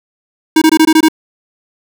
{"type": "tone bursts", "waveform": "square", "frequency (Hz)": 316.7, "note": "D#4", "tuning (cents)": 31, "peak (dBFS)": -5, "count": 7, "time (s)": [0.56, 1.085], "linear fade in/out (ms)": 5, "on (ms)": 57, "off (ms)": 21, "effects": []}